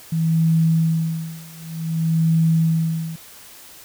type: tone with tremolo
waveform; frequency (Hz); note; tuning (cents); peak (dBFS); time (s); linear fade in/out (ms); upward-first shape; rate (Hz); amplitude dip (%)
sine; 162.5; E3; -24; -13; 0.12-3.16; 5; sine; 0.54; 95
effects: white hiss -43 dBFS RMS until 3.84 s